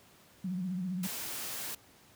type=tone with vibrato; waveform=sine; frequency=183.1 Hz; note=F#3; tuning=18 cents flat; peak=-32 dBFS; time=0.44-1.07 s; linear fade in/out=5 ms; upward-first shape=sine; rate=15 Hz; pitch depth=84 cents each way
type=noise; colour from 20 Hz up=white; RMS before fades=-39 dBFS; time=1.03-1.75 s; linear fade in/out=5 ms
effects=pink hiss -60 dBFS RMS until 2.15 s + high-pass 80 Hz 12 dB/octave